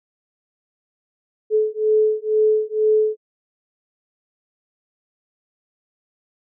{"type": "beating tone pair", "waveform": "sine", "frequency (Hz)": [430, 432.1], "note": ["A4", "A4"], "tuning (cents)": [-40, -31], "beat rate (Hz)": 2.1, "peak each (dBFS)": -18, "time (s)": [1.5, 3.17], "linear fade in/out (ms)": 50, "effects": []}